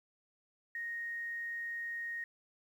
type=tone with quantisation; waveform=sine; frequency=1864.7 Hz; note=A#6; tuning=in tune; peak=-37 dBFS; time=0.75-2.24 s; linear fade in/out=2 ms; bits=11; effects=none